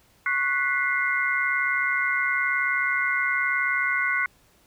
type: tone cluster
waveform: sine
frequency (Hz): 1105 / 1477 / 1972 / 2111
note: C#6 / F#6 / B6 / C7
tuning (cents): -6 / -3 / -3 / +15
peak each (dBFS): -30 / -25 / -29 / -26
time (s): 0.26-4.26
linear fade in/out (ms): 2
effects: pink hiss -60 dBFS RMS until 4.66 s